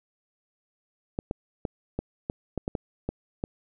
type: clicks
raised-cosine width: 2 ms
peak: -15 dBFS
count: 10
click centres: 1.189 / 1.311 / 1.652 / 1.99 / 2.299 / 2.577 / 2.679 / 2.752 / 3.09 / 3.439 s
effects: none